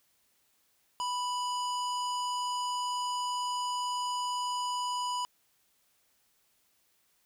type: tone with low-pass filter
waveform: square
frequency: 987.8 Hz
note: B5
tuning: in tune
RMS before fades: -33 dBFS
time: 1-5.25 s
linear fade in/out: 0 ms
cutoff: 7300 Hz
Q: 1.4
effects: white hiss -71 dBFS RMS until 7.25 s